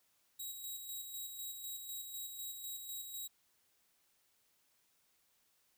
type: tone with tremolo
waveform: 5% pulse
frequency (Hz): 3835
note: A#7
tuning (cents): +48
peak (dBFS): -34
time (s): 0.39-3.28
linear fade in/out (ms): 10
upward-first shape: square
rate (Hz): 4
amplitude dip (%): 40
effects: white hiss -75 dBFS RMS until 5.77 s